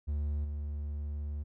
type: tone with level steps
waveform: triangle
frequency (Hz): 73.42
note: D2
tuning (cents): 0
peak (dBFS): -28 / -32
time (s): 0.07-1.44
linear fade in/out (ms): 20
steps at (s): 0.44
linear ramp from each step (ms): 10
effects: none